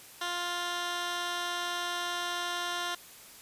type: tone with band-pass filter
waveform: 15% pulse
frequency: 350.6 Hz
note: F4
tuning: 7 cents sharp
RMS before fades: -34 dBFS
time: 0.21-2.95 s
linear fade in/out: 5 ms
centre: 3000 Hz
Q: 0.75
effects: white hiss -51 dBFS RMS until 3.41 s + resampled to 32000 Hz

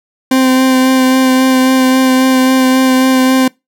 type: tone with vibrato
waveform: 40% pulse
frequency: 260 Hz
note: C4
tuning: 11 cents flat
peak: -6 dBFS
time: 0.31-3.48 s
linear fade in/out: 5 ms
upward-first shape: sine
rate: 3.7 Hz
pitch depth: 14 cents each way
effects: noise-tail reverb RT60 0.2 s tail -24 dB re dry

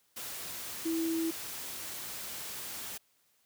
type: tone in noise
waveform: sine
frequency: 327.3 Hz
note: E4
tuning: 12 cents flat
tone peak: -29 dBFS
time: 0.85-1.31 s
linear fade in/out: 10 ms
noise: white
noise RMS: -41 dBFS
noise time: 0.16-2.98 s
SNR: +9 dB
effects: white hiss -71 dBFS RMS until 3.45 s + high-pass 60 Hz 12 dB/octave

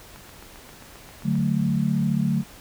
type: click train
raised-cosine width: 0.5 ms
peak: -29 dBFS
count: 10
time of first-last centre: 0.16-1.355 s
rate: 7.53 Hz
type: chord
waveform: sine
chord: D major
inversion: none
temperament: equal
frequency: 146.83 / 185 / 220 Hz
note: D3 / F#3 / A3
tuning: 0 / 0 / 0 cents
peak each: -24 dBFS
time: 1.23-2.44 s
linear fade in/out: 50 ms
effects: pink hiss -46 dBFS RMS until 2.6 s

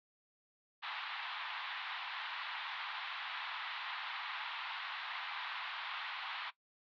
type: band-pass noise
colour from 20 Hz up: pink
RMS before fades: -43 dBFS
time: 0.82-6.51 s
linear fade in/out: 20 ms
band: 840 to 3900 Hz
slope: 48 dB/octave
effects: noise-tail reverb RT60 0.1 s tail -18 dB re dry

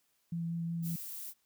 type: tone with vibrato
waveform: sine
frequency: 167.8 Hz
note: E3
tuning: 31 cents sharp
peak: -33 dBFS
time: 0.32-0.96 s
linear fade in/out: 5 ms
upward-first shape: sine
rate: 5.4 Hz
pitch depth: 10 cents each way
type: noise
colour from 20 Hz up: violet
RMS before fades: -43 dBFS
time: 0.82-1.34 s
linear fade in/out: 50 ms
effects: white hiss -75 dBFS RMS until 1.45 s

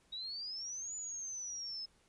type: exponential two-way sweep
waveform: sine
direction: up then down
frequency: 3794 to 7000 to 5150 Hz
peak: -40 dBFS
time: 0.12-1.86 s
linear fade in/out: 10 ms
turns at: 0.95 s
effects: pink hiss -70 dBFS RMS until 2.08 s + resampled to 24000 Hz

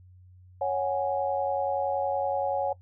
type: chord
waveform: sine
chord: C# suspended fourth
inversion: none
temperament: equal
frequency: 554.4 / 740 / 830.6 Hz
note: C#5 / F#5 / G#5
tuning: 0 / 0 / 0 cents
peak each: -28 / -30 / -30 dBFS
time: 0.61-2.73 s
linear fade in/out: 5 ms
effects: noise-tail reverb RT60 0.1 s tail -20 dB re dry + added 91 Hz sine -50 dBFS peak until 2.81 s

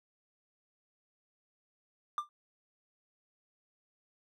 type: tone with exponential decay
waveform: triangle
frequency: 1190 Hz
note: D6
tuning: 22 cents sharp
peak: -25 dBFS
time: 2.18-2.29 s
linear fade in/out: 1 ms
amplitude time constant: 22 ms
effects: none

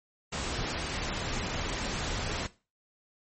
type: noise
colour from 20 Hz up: pink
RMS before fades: -33 dBFS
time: 0.32-2.47 s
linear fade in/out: 10 ms
effects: noise-tail reverb RT60 0.3 s tail -17 dB re dry + MP3 32 kbps

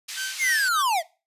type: band-pass noise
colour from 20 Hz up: white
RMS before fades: -35 dBFS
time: 0.08-0.69 s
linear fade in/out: 10 ms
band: 2200 to 6200 Hz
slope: 12 dB/octave
type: tone with tremolo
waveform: sawtooth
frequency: 1544 Hz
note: G6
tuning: 27 cents flat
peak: -24 dBFS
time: 0.16-0.83 s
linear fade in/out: 20 ms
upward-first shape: sine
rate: 3.4 Hz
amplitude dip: 100%
type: linear sweep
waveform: square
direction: down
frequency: 2217 to 607 Hz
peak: -21 dBFS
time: 0.38-1.03 s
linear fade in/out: 50 ms
effects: noise-tail reverb RT60 0.3 s tail -20 dB re dry + resampled to 32000 Hz

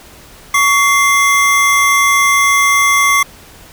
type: tone pair together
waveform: square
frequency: 1125.2 / 2093 Hz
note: C#6 / C7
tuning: +26 / 0 cents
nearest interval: major seventh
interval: 1074 cents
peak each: -12 dBFS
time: 0.54-3.23 s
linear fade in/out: 5 ms
effects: pink hiss -39 dBFS RMS until 3.72 s

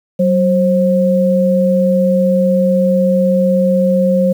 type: tone pair together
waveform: sine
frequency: 188.1 / 532 Hz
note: F#3 / C5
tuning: +29 / +29 cents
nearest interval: octave + tritone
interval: 1800 cents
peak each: -12 dBFS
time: 0.19-4.33 s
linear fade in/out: 10 ms
effects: 7-bit

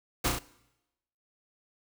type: noise with echo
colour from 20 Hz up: pink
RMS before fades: -27 dBFS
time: 0.24-0.29 s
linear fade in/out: 10 ms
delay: 34 ms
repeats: 3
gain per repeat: -3 dB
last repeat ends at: 0.392 s
effects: noise-tail reverb RT60 0.9 s tail -20 dB re dry

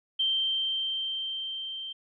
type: tone with level ramp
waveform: sine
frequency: 3136 Hz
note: G7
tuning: in tune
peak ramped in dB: -23 to -35 dBFS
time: 0.19-1.93 s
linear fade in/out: 10 ms
effects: none

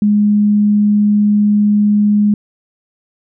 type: tone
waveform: sine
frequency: 207.7 Hz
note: G#3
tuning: in tune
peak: -8 dBFS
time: 0.02-2.34 s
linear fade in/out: 2 ms
effects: none

